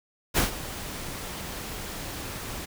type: noise with ADSR envelope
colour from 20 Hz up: pink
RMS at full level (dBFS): -21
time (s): 0.34-2.66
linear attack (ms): 34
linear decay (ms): 130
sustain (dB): -15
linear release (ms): 17
effects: none